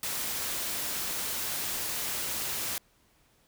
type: noise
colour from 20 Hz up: white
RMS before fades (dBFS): -33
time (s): 0.03-2.78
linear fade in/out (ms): 2
effects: pink hiss -66 dBFS RMS until 3.47 s